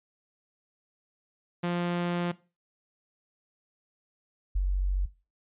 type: tone pair in turn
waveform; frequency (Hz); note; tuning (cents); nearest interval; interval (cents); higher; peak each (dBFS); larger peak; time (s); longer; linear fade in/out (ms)
sawtooth / sine; 174.61 / 46.93; F3 / F#1; 0 / +25; octave + major seventh; 2275; first; -23; neither; 1.63-2.32 / 4.55-5.06; first; 10
effects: noise-tail reverb RT60 0.3 s tail -18 dB re dry + resampled to 8000 Hz